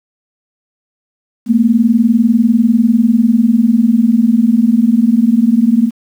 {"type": "tone pair together", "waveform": "sine", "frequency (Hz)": [220, 240.1], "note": ["A3", "B3"], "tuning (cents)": [0, -49], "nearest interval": "major second", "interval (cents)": 151, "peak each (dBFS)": -10, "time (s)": [1.46, 5.91], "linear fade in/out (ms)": 50, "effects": ["7-bit"]}